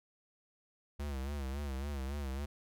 square tone with vibrato, 69.3 Hz, C#2, in tune, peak -37 dBFS, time 0.99-2.46 s, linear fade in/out 10 ms, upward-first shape sine, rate 3.6 Hz, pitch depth 97 cents each way, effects none

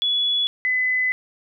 sine tone pair in turn, 3400 / 2014 Hz, G#7 / B6, +40 / +33 cents, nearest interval major sixth, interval 907 cents, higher first, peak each -18 dBFS, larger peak neither, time 0.02-0.47 / 0.65-1.12 s, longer second, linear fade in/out 0 ms, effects none

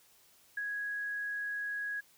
sine tone with ADSR envelope, 1661.2 Hz, G#6, in tune, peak -32 dBFS, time 0.57-2.01 s, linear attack 5 ms, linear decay 28 ms, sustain -2 dB, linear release 16 ms, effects white hiss -64 dBFS RMS until 2.17 s

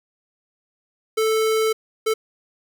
square tone bursts at uneven times, 440 Hz, A4, in tune, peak -18 dBFS, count 2, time 1.17-1.73 / 2.06-2.14 s, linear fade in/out 10 ms, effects none

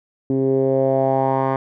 10% pulse tone with low-pass filter sweep, 133.6 Hz, C3, 36 cents sharp, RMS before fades -18 dBFS, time 0.3-1.56 s, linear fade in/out 2 ms, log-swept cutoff 320 to 1200 Hz, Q 3.4, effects none

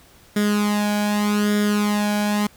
sawtooth tone with flanger, 207.7 Hz, G#3, in tune, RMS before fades -20 dBFS, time 0.36-2.47 s, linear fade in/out 5 ms, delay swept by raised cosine 0.57 to 1.27 ms, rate 0.83 Hz, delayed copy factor +0.7, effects pink hiss -51 dBFS RMS until 2.56 s

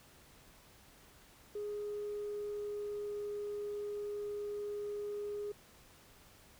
sine tone with pitch glide, 415.3 to 412.9 Hz, G#4 to G#4, 0 to -10 cents, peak -36 dBFS, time 1.55-5.52 s, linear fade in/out 5 ms, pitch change -10 cents, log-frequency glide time 1.73-3.36 s, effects tanh soft clip ceiling -34 dBFS + pink hiss -61 dBFS RMS until 6.59 s

